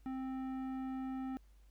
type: tone with tanh clipping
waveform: sine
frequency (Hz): 262.4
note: C4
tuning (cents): +5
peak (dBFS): -40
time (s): 0.06-1.37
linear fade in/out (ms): 0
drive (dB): 13
effects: added 50 Hz sine -59 dBFS peak until 1.7 s + pink hiss -75 dBFS RMS until 1.7 s